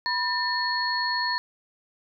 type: tone cluster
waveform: sine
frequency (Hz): 980 / 1797 / 4331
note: B5 / A6 / C#8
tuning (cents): -14 / +36 / -41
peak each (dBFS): -28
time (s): 0.06-1.38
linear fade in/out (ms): 0
effects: none